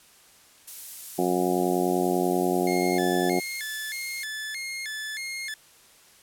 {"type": "noise", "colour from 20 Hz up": "violet", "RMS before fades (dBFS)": -35, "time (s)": [0.67, 4.25], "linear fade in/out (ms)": 10}
{"type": "harmonic tone", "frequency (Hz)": 90.2, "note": "F#2", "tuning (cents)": -44, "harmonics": [2, 3, 4, 5, 6, 7, 8, 9], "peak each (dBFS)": [-30, -29, -25, -34, -35, -35, -29, -35], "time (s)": [1.18, 3.4], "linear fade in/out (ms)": 10}
{"type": "tone with vibrato", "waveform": "sawtooth", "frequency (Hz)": 1928, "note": "B6", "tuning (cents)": -42, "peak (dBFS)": -28, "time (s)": [2.67, 5.54], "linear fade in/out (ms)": 2, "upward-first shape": "square", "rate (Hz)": 1.6, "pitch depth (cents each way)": 180}
{"effects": ["white hiss -55 dBFS RMS until 6.22 s", "low-pass 12000 Hz 12 dB/octave"]}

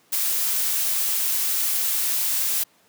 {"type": "noise", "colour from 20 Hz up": "blue", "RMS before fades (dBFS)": -23, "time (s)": [0.12, 2.64], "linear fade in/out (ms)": 10, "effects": ["pink hiss -59 dBFS RMS until 2.88 s", "high-pass 200 Hz 12 dB/octave"]}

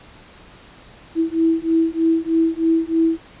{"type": "beating tone pair", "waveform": "sine", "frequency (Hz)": [325.5, 328.7], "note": ["E4", "E4"], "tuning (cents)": [-22, -5], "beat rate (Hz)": 3.2, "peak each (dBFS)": -18, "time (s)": [1.15, 3.2], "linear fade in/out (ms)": 50, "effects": ["pink hiss -45 dBFS RMS until 3.4 s", "resampled to 8000 Hz"]}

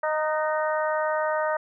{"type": "harmonic tone with a mistuned harmonic", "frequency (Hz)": 309.6, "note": "D#4", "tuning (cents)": -9, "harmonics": [2, 3, 4, 5, 6], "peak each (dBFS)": [-25, -29, -31, -33, -35], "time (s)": [0.03, 1.57], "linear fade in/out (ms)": 5, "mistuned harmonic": 5, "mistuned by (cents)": -31, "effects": []}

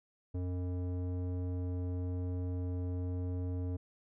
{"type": "tone with low-pass filter", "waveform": "square", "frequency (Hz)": 90.1, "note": "F#2", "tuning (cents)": -45, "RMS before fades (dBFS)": -36, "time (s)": [0.34, 3.77], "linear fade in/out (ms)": 10, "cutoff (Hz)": 440, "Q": 1.1, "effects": []}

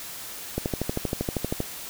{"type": "click train", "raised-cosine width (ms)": 2, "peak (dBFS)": -12, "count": 14, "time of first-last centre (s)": [0.58, 1.604], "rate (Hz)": 12.7, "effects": ["white hiss -38 dBFS RMS until 1.89 s"]}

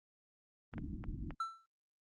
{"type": "low-pass noise", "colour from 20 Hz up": "pink", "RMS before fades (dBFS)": -43, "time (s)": [0.72, 1.35], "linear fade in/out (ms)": 50, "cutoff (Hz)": 330, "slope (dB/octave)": 96}
{"type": "clicks", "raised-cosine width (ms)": 0.5, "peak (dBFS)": -32, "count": 4, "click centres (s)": [0.738, 0.781, 1.04, 1.307]}
{"type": "tone with exponential decay", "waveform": "triangle", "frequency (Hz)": 1336, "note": "E6", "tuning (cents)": 23, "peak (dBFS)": -30, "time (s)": [1.4, 1.66], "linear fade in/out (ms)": 5, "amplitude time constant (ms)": 55}
{"effects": ["Opus 24 kbps"]}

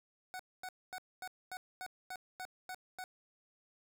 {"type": "tone bursts", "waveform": "25% pulse", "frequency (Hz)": 741, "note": "F#5", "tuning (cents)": 2, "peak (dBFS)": -38, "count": 10, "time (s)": [0.34, 3.04], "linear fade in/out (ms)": 0, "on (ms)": 54, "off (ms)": 240, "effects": []}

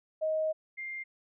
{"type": "tone pair in turn", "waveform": "sine", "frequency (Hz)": [628, 2107], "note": ["D#5", "C7"], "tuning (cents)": [16, 12], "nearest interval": "octave + major sixth", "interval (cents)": 2096, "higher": "second", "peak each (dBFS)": [-27, -36], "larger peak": "first", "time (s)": [[0.21, 0.53], [0.77, 1.04]], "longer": "first", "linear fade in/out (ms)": 20, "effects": []}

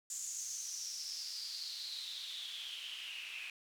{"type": "noise with band-pass filter sweep", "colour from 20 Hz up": "white", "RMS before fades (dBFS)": -44, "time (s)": [0.1, 3.5], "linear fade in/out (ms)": 2, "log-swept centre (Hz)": [7200, 2500], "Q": 7.5, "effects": []}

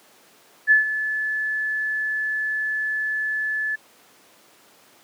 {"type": "tone with ADSR envelope", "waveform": "sine", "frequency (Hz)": 1730, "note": "A6", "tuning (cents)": -30, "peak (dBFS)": -10, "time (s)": [0.67, 3.76], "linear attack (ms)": 41, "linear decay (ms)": 130, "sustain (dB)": -12, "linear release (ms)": 12, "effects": ["pink hiss -53 dBFS RMS until 5.03 s", "high-pass 300 Hz 12 dB/octave"]}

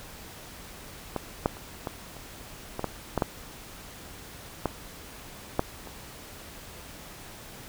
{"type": "clicks", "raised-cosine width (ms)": 1, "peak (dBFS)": [-14, -8, -28, -16, -30, -17, -13, -11, -9, -11, -8, -27], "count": 12, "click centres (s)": [1.163, 1.459, 1.569, 1.872, 2.167, 2.794, 2.843, 3.177, 3.222, 4.657, 5.594, 5.873], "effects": ["pink hiss -45 dBFS RMS until 7.68 s"]}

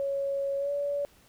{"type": "tone with pitch glide", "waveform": "sine", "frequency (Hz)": [554.4, 571.6], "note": ["C#5", "D5"], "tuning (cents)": [0, -47], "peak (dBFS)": -27, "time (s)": [0, 1.05], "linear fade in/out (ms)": 0, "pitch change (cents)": 53, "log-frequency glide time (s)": [0.58, 0.71], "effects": ["pink hiss -60 dBFS RMS until 1.28 s"]}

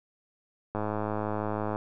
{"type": "click train", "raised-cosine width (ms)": 1, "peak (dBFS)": -17, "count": 108, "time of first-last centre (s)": [0.75, 1.759], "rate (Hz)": 106, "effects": []}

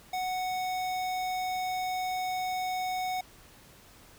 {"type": "tone with notch filter", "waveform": "square", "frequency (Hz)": 740, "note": "F#5", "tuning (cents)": 0, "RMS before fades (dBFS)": -32, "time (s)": [0.13, 3.21], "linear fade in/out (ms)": 5, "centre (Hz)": 10000, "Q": 1.7, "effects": ["pink hiss -55 dBFS RMS until 4.18 s"]}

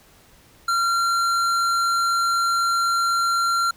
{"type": "tone with hard clipping", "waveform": "sine", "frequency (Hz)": 1374, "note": "F6", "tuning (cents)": -29, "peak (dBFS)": -20, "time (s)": [0.68, 3.71], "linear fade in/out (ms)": 5, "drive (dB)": 13, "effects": ["pink hiss -53 dBFS RMS until 3.76 s"]}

